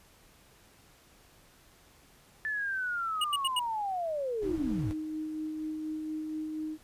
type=linear sweep; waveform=sine; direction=down; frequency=1760 to 84.9 Hz; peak=-30 dBFS; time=2.45-4.91 s; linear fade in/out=0 ms
type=tone bursts; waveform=square; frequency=2883 Hz; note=F#7; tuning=46 cents flat; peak=-27 dBFS; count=4; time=3.21-3.594 s; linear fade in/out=5 ms; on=33 ms; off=84 ms
type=noise; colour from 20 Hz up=brown; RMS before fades=-42 dBFS; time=4.41-4.94 s; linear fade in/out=20 ms
type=tone with tremolo; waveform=sine; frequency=310.7 Hz; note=D#4; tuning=2 cents flat; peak=-32 dBFS; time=4.42-6.78 s; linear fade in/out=50 ms; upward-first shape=sine; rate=4.2 Hz; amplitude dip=25%
effects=pink hiss -60 dBFS RMS until 6.83 s + resampled to 32000 Hz